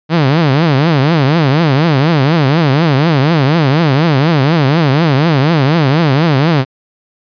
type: tone with vibrato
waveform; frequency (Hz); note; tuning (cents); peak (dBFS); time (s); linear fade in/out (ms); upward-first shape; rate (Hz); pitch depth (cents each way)
sawtooth; 149.6; D3; +32; -4; 0.09-6.65; 50; triangle; 4.1; 280
effects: resampled to 11025 Hz